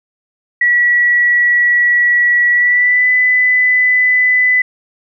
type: tone with pitch glide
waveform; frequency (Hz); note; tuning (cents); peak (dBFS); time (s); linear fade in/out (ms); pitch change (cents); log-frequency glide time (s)
sine; 1935 to 2001; B6 to B6; -36 to +22; -8; 0.61-4.62; 5; +58; 2.51-3.09
effects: none